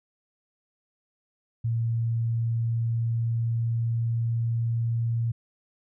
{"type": "tone with pitch glide", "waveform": "sine", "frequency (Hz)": [115.3, 116.03], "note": ["A#2", "A#2"], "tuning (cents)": [-19, -8], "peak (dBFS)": -23, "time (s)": [1.64, 5.32], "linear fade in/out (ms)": 10, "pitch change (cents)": 11, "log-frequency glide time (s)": [2.16, 5.2], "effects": []}